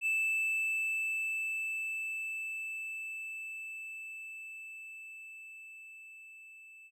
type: tone with level ramp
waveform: triangle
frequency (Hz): 2637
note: E7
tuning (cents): 0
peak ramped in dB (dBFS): -26 to -50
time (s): 0.01-6.91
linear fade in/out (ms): 50
effects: none